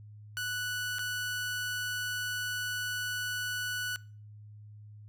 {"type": "tone with dropouts", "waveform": "sawtooth", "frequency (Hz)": 1480, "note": "F#6", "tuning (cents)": 0, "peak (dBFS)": -29, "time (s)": [0.37, 3.96], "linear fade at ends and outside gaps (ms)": 0, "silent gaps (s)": [0.985, 0.992], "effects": ["noise-tail reverb RT60 0.4 s tail -22 dB re dry", "added 105 Hz sine -47 dBFS peak until 5.08 s"]}